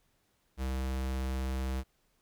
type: tone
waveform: square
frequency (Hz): 65.41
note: C2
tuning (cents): 0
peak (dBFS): -32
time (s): 0.57-1.84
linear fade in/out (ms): 50
effects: pink hiss -73 dBFS RMS until 2.21 s